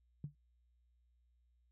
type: tone with exponential decay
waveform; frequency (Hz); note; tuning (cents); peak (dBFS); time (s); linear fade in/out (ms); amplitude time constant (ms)
sine; 146; D3; -10; -36; 0.24-0.35; 2; 23
effects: added 60 Hz sine -70 dBFS peak until 1.71 s